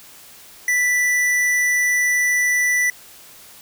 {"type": "tone with hard clipping", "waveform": "sine", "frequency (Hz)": 1975.5, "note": "B6", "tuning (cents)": 0, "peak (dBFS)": -17, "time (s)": [0.68, 2.9], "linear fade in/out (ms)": 2, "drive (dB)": 14, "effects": ["white hiss -44 dBFS RMS until 3.61 s"]}